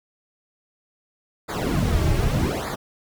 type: noise with flanger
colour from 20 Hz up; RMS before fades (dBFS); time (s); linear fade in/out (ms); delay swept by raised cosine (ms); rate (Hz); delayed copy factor
brown; -22; 1.48-2.76; 20; 0.34 to 4.14; 0.83; -1
effects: none